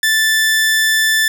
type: tone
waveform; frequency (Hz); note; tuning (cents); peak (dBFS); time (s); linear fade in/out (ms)
sawtooth; 1760; A6; 0; -8; 0.03-1.28; 2
effects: none

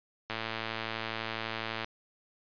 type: click train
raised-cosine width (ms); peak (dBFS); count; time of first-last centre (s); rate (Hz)
0.3; -18; 174; 0.3-1.845; 112
effects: resampled to 11025 Hz

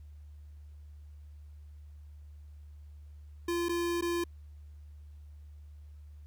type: tone with dropouts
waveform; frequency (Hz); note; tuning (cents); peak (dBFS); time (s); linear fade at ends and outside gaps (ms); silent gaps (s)
square; 344.3; F4; -25; -30; 3.48-4.24; 5; 3.686-3.692 / 4.011-4.022
effects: added 74 Hz sine -47 dBFS peak until 6.26 s + pink hiss -74 dBFS RMS until 6.26 s

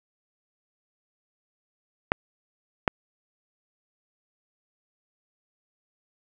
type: clicks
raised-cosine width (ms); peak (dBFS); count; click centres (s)
0.5; -4; 2; 2.119 / 2.878
effects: none

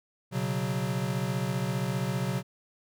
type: chord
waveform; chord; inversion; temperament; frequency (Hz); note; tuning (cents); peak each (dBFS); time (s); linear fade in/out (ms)
square; B suspended second; none; equal; 123.47 / 138.59 / 185; B2 / C#3 / F#3; 0 / 0 / 0; -33; 0.31-2.43; 50
effects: none

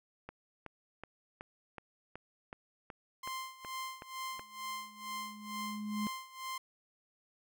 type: click train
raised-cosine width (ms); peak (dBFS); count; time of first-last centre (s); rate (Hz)
0.5; -29; 12; 0.29-4.394; 2.68
type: tone with tremolo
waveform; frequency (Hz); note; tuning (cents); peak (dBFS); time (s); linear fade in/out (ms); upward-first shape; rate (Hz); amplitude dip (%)
sawtooth; 1046.5; C6; 0; -34; 3.23-6.58; 5; sine; 2.2; 85
type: tone with exponential growth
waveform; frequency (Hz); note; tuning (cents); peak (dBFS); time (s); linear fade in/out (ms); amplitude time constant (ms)
sine; 210.1; G#3; +20; -32; 4.32-6.07; 0; 380
effects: none

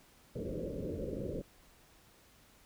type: low-pass noise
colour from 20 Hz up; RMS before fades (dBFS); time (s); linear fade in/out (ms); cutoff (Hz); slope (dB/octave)
white; -39; 0.35-1.42; 10; 570; 96
effects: pink hiss -63 dBFS RMS until 2.65 s

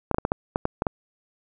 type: clicks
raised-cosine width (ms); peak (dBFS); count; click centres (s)
1; -8; 9; 0.113 / 0.145 / 0.184 / 0.251 / 0.319 / 0.559 / 0.654 / 0.821 / 0.868
effects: none

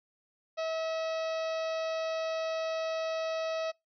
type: harmonic tone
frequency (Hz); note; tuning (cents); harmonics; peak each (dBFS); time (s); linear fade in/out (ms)
645; E5; -38; 1 / 2 / 3 / 4 / 5 / 6 / 7 / 8 / 9; -31 / -41 / -47 / -45 / -51 / -48 / -51 / -52 / -55; 0.57-3.72; 20
effects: noise-tail reverb RT60 0.2 s tail -26 dB re dry

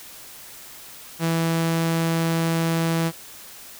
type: tone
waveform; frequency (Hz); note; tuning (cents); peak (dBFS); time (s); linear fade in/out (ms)
sawtooth; 164.81; E3; 0; -16; 1.19-3.12; 50
effects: white hiss -42 dBFS RMS until 3.79 s

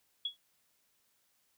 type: tone with exponential decay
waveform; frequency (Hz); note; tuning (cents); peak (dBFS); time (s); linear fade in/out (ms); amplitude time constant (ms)
sine; 3353; G#7; +16; -29; 0.25-0.37; 5; 24
effects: white hiss -74 dBFS RMS until 1.57 s

